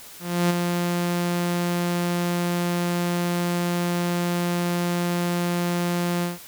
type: tone with ADSR envelope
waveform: sawtooth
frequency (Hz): 174.61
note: F3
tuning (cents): 0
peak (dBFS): -13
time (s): 0.19-6.39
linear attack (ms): 310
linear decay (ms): 16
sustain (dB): -5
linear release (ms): 160
effects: white hiss -43 dBFS RMS until 6.47 s